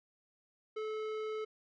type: tone with tanh clipping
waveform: sine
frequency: 433.2 Hz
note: A4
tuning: 27 cents flat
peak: -38 dBFS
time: 0.76-1.45 s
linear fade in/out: 10 ms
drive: 15 dB
effects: none